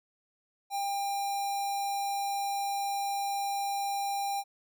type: tone with notch filter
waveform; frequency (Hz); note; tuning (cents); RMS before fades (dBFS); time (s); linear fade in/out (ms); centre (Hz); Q
square; 798; G5; +31; -32; 0.7-4.44; 50; 1900; 0.87
effects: none